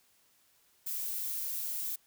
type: noise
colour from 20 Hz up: violet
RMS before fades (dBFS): -36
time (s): 0.86-1.96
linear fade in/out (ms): 10
effects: white hiss -68 dBFS RMS until 2.06 s